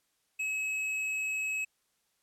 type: tone with tanh clipping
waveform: sine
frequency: 2569 Hz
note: E7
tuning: 45 cents flat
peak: -32 dBFS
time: 0.39-1.65 s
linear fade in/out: 10 ms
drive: 10 dB
effects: white hiss -75 dBFS RMS until 2.22 s + low-pass 12000 Hz 12 dB/octave